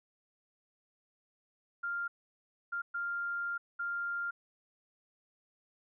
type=tone bursts at uneven times; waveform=sine; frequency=1396.9 Hz; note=F6; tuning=in tune; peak=-33 dBFS; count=4; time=1.83-2.08 / 2.72-2.82 / 2.94-3.58 / 3.79-4.31 s; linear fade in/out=10 ms; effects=none